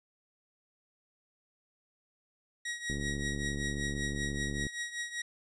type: tone with tremolo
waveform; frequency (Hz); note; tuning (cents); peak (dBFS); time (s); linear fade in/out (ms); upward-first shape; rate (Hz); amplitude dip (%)
sawtooth; 1900; A#6; +33; -29; 2.65-5.22; 5; triangle; 5.2; 80
type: click train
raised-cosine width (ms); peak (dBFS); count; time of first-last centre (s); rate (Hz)
3; -25; 127; 2.9-4.667; 71.3
effects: resampled to 22050 Hz